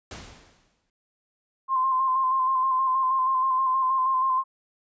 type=noise with exponential decay; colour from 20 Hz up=pink; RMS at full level=-37 dBFS; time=0.11-0.9 s; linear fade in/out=2 ms; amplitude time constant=170 ms
type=tone with vibrato; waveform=sine; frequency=1047 Hz; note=C6; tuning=1 cent sharp; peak=-20 dBFS; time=1.68-4.44 s; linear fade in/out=50 ms; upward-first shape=square; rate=6.3 Hz; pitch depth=26 cents each way
effects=resampled to 16000 Hz